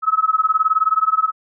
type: tone with tremolo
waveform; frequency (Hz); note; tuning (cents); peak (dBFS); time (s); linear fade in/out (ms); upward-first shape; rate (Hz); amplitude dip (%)
sine; 1287; E6; -42; -10; 0.02-1.32; 50; sine; 19; 95
effects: none